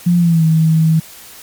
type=tone with pitch glide; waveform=sine; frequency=174.61 to 160.12 Hz; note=F3 to D#3; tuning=0 to +50 cents; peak=-8 dBFS; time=0.06-1 s; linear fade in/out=10 ms; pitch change=-150 cents; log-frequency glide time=0.18-0.44 s; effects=white hiss -37 dBFS RMS until 1.42 s + MP3 96 kbps